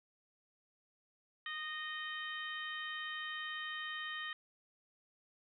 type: harmonic tone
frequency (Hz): 618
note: D#5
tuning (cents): -12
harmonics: 2 / 3 / 4 / 5 / 6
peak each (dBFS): -47 / -42 / -55 / -46 / -51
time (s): 1.46-4.33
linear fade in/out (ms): 2
effects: none